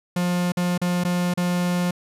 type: tone with dropouts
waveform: 45% pulse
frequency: 177.2 Hz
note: F3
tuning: 25 cents sharp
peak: -20 dBFS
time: 0.16-1.91 s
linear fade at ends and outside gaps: 5 ms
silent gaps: 0.521-0.57 / 0.778-0.815 / 1.038-1.048 / 1.339-1.374 s
effects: resampled to 32000 Hz